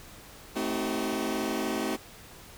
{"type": "chord", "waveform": "sawtooth", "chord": "A diminished seventh", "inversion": "none", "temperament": "just", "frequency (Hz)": [220, 264, 316.8, 380.2], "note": ["A3", "C4", "Eb4", "Gb4"], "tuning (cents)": [0, 16, 31, 47], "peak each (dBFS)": -30, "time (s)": [0.55, 1.97], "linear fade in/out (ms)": 20, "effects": ["pink hiss -49 dBFS RMS until 2.57 s"]}